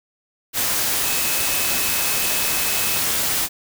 sine tone in noise, 2574 Hz, E7, 42 cents flat, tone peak -30 dBFS, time 1.01-3.02 s, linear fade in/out 50 ms, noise white, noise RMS -21 dBFS, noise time 0.53-3.49 s, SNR -12 dB, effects none

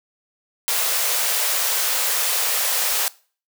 white high-pass noise, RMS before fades -21 dBFS, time 0.68-3.08 s, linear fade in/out 0 ms, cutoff 430 Hz, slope 96 dB/octave, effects noise-tail reverb RT60 0.4 s tail -21 dB re dry

